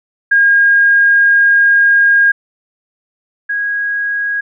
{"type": "tone pair in turn", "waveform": "sine", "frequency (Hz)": [1624, 1646.7], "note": ["G#6", "G#6"], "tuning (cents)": [-39, -15], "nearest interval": "unison", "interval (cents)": 24, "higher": "second", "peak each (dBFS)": [-6, -14], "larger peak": "first", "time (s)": [[0.31, 2.32], [3.49, 4.41]], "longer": "first", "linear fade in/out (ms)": 10, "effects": []}